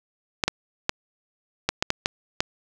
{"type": "clicks", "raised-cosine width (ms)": 0.2, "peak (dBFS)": -3, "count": 8, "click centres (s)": [0.438, 0.48, 0.894, 1.69, 1.825, 1.904, 2.059, 2.405], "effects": []}